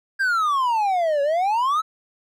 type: exponential two-way sweep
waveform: triangle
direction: down then up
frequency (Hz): 1620 to 554.4 to 1325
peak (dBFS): -16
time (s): 0.19-1.82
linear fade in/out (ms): 20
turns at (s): 1.22
effects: none